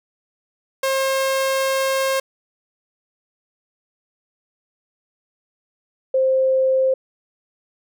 sawtooth / sine tone pair in turn, 535 / 525.2 Hz, C5 / C5, +38 / +6 cents, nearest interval unison, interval 32 cents, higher first, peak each -14 dBFS, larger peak neither, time 0.83-2.2 / 6.14-6.94 s, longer first, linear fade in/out 5 ms, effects none

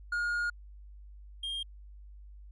triangle tone pair in turn, 1428 / 3216 Hz, F6 / G7, +38 / +44 cents, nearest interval octave + major second, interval 1406 cents, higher second, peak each -27 / -32 dBFS, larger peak first, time 0.12-0.5 / 1.43-1.63 s, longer first, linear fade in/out 5 ms, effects added 50 Hz sine -47 dBFS peak until 2.51 s + resampled to 24000 Hz

